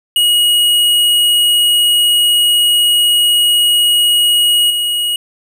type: tone with level steps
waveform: square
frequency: 2896 Hz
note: F#7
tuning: 38 cents flat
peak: -9 / -14 dBFS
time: 0.16-5.16 s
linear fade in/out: 2 ms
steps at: 4.7 s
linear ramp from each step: 5 ms
effects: none